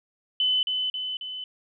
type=tone with echo; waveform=sine; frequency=3021 Hz; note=F#7; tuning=35 cents sharp; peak=-20 dBFS; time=0.4-0.63 s; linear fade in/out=2 ms; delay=270 ms; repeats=3; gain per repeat=-4 dB; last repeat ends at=1.44 s; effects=none